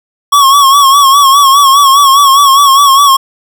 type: tone with vibrato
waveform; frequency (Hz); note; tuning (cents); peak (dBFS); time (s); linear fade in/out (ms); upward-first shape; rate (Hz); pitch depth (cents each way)
square; 1108.7; C#6; 0; -3; 0.32-3.17; 10; sine; 4.9; 66
effects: none